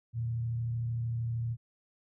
sine tone with frequency modulation, 116.5 Hz, A#2, 1 cent flat, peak -30 dBFS, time 0.13-1.57 s, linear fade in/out 50 ms, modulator 33.1 Hz, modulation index 0.3, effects none

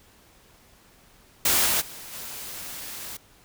white noise with level steps, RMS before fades -21 / -23 / -41 / -37 dBFS, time 1.45-3.17 s, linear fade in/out 5 ms, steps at 1.65 / 1.8 / 2.12 s, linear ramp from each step 20 ms, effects pink hiss -56 dBFS RMS until 3.44 s

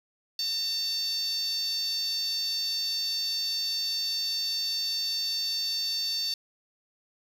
10% pulse tone with high-pass filter, 905 Hz, A5, 48 cents sharp, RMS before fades -30 dBFS, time 0.39-6.34 s, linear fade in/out 2 ms, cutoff 4300 Hz, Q 8.2, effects none

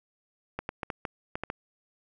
clicks, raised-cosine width 0.5 ms, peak -17 dBFS, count 8, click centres 0.59 / 0.691 / 0.832 / 0.902 / 1.052 / 1.355 / 1.436 / 1.501 s, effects none

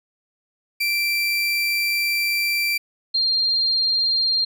30% pulse / sine tone pair in turn, 2349 / 4194 Hz, D7 / C8, 0 / +3 cents, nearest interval minor seventh, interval 1003 cents, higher second, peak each -17 dBFS, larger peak neither, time 0.8-2.78 / 3.14-4.45 s, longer first, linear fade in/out 10 ms, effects none

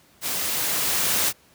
white noise with level ramp, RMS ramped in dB -27 to -21 dBFS, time 0.21-1.33 s, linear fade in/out 50 ms, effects pink hiss -56 dBFS RMS until 1.54 s + high-pass 80 Hz 12 dB/octave

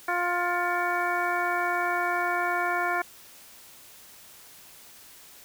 harmonic tone with a mistuned harmonic, 352.2 Hz, F4, 15 cents sharp, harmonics 1 / 2 / 3 / 4 / 5 / 6, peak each -34 / -29 / -31 / -30 / -32 / -35 dBFS, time 0.08-3.02 s, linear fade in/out 5 ms, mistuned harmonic 6, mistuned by +110 cents, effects white hiss -50 dBFS RMS until 5.44 s

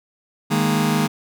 sawtooth chord, D# suspended fourth, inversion none, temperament just, 155.56 / 207.4 / 233.3 Hz, D#3 / G#3 / A#3, 0 / -2 / +2 cents, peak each -17 dBFS, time 0.5-1.08 s, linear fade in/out 20 ms, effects none

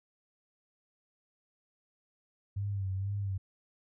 sine tone with vibrato, 98 Hz, G2, in tune, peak -31 dBFS, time 2.56-3.38 s, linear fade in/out 10 ms, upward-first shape sine, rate 2.1 Hz, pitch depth 60 cents each way, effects none

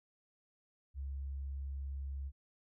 sine tone, 68.6 Hz, C#2, 17 cents flat, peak -38 dBFS, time 0.94-2.32 s, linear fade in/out 50 ms, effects none

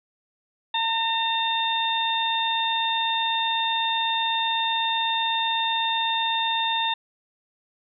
harmonic tone, 908 Hz, A#5, 46 cents flat, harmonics 1 / 2 / 3 / 4, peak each -25 / -32 / -32 / -25 dBFS, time 0.74-6.94 s, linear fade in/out 5 ms, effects none

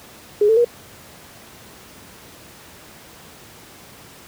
sine tone with pitch steps, 415.3 / 445.1 / 477.1 Hz, G#4 / A4 / A#4, 0 / +20 / +40 cents, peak -11 dBFS, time 0.41-0.647 s, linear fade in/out 5 ms, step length 79 ms, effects pink hiss -43 dBFS RMS until 4.27 s + high-pass 80 Hz 12 dB/octave

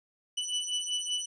sawtooth beating tone pair, 2970 / 2975.2 Hz, F#7 / F#7, +6 / +9 cents, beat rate 5.2 Hz, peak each -30 dBFS, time 0.37-1.26 s, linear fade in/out 10 ms, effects resampled to 22050 Hz

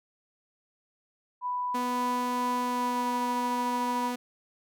sine tone with pitch glide, 990 to 974.1 Hz, B5 to B5, +4 to -24 cents, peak -28 dBFS, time 1.41-4.13 s, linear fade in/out 50 ms, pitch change -28 cents, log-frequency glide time 2.62-3.12 s
sawtooth tone, 246.9 Hz, B3, in tune, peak -27 dBFS, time 1.74-4.16 s, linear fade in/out 10 ms
effects none

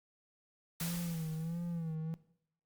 white noise with exponential decay, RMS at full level -39 dBFS, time 0.8-1.95 s, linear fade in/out 2 ms, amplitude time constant 250 ms
triangle tone with vibrato, 165.2 Hz, E3, 4 cents sharp, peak -34 dBFS, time 0.81-2.14 s, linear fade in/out 0 ms, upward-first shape sine, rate 1.5 Hz, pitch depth 78 cents each way
effects noise-tail reverb RT60 0.7 s tail -18 dB re dry + Opus 48 kbps

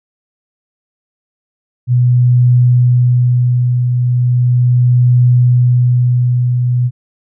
sine tone with tremolo, 123.47 Hz, B2, in tune, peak -5 dBFS, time 1.87-6.91 s, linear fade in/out 50 ms, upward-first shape triangle, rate 0.37 Hz, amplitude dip 45%, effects none

